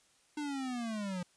square linear sweep, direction down, 301.4 to 174.61 Hz, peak -36 dBFS, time 0.37-1.23 s, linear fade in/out 5 ms, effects white hiss -68 dBFS RMS until 1.36 s + resampled to 22050 Hz

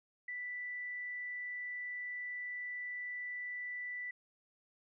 sine tone, 1975.5 Hz, B6, in tune, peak -39 dBFS, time 0.28-4.11 s, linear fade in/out 5 ms, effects none

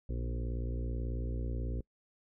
harmonic tone with a mistuned harmonic, 58.27 Hz, A#1, in tune, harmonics 1 / 2 / 4 / 5 / 6 / 7 / 8 / 9, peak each -34 / -40 / -46 / -48 / -50 / -51 / -52 / -53 dBFS, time 0.09-1.81 s, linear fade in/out 5 ms, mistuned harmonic 2, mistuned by +32 cents, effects noise-tail reverb RT60 0.1 s tail -26 dB re dry

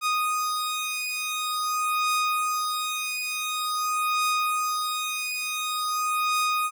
sawtooth beating tone pair, 1241 / 1241.47 Hz, D#6 / D#6, -5 / -4 cents, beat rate 0.47 Hz, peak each -24 dBFS, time 0.01-6.71 s, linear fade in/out 50 ms, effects none

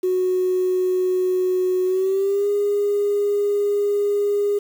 sine tone with pitch glide, 368.2 to 408.5 Hz, F#4 to G#4, -8 to -29 cents, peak -16 dBFS, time 0.03-4.59 s, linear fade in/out 10 ms, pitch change +179 cents, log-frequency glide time 1.85-2.48 s, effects tanh soft clip ceiling -13 dBFS + 7-bit

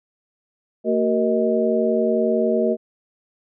sine tone cluster, 227.6 / 378.8 / 469.7 / 628 Hz, A#3 / F#4 / A#4 / D#5, -41 / +41 / +13 / +16 cents, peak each -22 dBFS, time 0.84-2.77 s, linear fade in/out 50 ms, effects none

